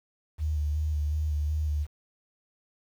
sine tone with vibrato, 75.6 Hz, D#2, 49 cents flat, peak -25 dBFS, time 0.38-1.87 s, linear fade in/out 50 ms, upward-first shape square, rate 2.7 Hz, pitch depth 28 cents each way, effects 9-bit

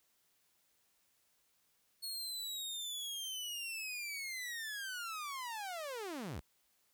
sawtooth linear sweep, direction down, 4352 to 43.65 Hz, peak -37 dBFS, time 2.02-6.41 s, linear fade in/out 20 ms, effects white hiss -75 dBFS RMS until 6.93 s

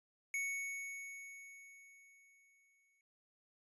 square tone with exponential decay, 2220 Hz, C#7, 2 cents sharp, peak -36 dBFS, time 0.34-3.01 s, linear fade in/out 1 ms, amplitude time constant 580 ms, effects resampled to 24000 Hz

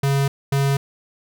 square tone pair in turn, 138.59 / 138.59 Hz, C#3 / C#3, 0 / 0 cents, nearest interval unison, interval 0 cents, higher neither, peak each -17 / -17 dBFS, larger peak neither, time 0.03-0.28 / 0.52-0.77 s, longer neither, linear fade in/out 5 ms, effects none

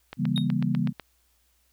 click train, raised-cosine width 0.3 ms, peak -20 dBFS, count 8, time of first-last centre 0.13-0.997 s, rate 8.07 Hz
sine chord, C# diminished seventh, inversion none, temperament just, 138.59 / 166.31 / 199.57 / 239.5 Hz, C#3 / E3 / G3 / Bb3, 0 / +16 / +31 / +47 cents, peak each -28 dBFS, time 0.17-0.93 s, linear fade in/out 50 ms
triangle tone with exponential decay, 3729 Hz, A#7, in tune, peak -23 dBFS, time 0.36-0.49 s, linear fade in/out 2 ms, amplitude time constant 28 ms
effects added 60 Hz sine -68 dBFS peak until 1.72 s + white hiss -68 dBFS RMS until 1.72 s

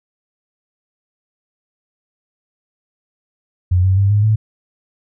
sine tone with pitch steps, 90.4 / 94.62 / 99.04 / 103.66 / 108.5 Hz, F#2 / F#2 / G2 / G#2 / A2, -40 / +39 / +18 / -3 / -24 cents, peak -10 dBFS, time 3.71-4.36 s, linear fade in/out 10 ms, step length 130 ms, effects none

